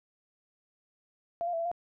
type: tone with pitch steps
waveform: sine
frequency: 682 / 702 / 663 / 672 / 699 Hz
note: F5 / F5 / E5 / E5 / F5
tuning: -41 / +9 / +10 / +33 / +1 cents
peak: -29 dBFS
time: 1.41-1.715 s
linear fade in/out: 0 ms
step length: 61 ms
effects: none